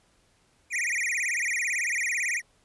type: tone with vibrato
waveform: square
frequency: 2144 Hz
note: C7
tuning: 42 cents sharp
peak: -26 dBFS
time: 0.7-2.42 s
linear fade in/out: 50 ms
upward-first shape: sine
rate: 18 Hz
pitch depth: 250 cents each way
effects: pink hiss -65 dBFS RMS until 2.64 s + resampled to 24000 Hz